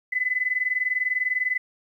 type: tone pair together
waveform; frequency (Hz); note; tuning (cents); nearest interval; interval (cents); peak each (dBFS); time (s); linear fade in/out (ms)
sine; 2000 / 2020; B6 / B6; +21 / +39; unison; 18; -25; 0.12-1.58; 10
effects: 10-bit